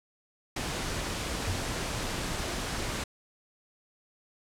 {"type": "noise", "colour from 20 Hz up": "pink", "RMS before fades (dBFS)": -33, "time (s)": [0.56, 3.04], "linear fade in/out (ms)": 5}
{"type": "tone with exponential decay", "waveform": "sine", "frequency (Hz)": 92.5, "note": "F#2", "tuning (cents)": 0, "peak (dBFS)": -26, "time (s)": [1.47, 1.77], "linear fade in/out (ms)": 5, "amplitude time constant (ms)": 64}
{"effects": ["low-pass 9000 Hz 12 dB/octave"]}